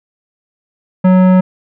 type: tone with tanh clipping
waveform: sine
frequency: 185 Hz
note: F#3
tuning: in tune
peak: -7 dBFS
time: 1.04-1.41 s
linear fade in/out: 10 ms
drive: 15 dB
effects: none